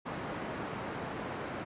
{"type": "band-pass noise", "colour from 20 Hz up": "pink", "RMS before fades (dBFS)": -39, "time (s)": [0.05, 1.65], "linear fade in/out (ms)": 20, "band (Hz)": [150, 1700], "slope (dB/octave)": 12, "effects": ["resampled to 8000 Hz"]}